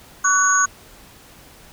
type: tone cluster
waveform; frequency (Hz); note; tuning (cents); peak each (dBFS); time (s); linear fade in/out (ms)
sine; 1132 / 1486 / 6650; C#6 / F#6 / G#8; +36 / +7 / +1; -18; 0.24-0.66; 10
effects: pink hiss -46 dBFS RMS until 1.72 s